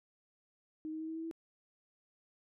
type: tone with pitch steps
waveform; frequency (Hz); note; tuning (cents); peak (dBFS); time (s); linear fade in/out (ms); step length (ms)
sine; 312.2 / 315.3 / 318.4 / 321.5 / 324.7 / 327.9; D#4 / D#4 / D#4 / E4 / E4 / E4; +6 / +23 / +40 / -43 / -26 / -9; -38; 0.85-1.312; 0; 77
effects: none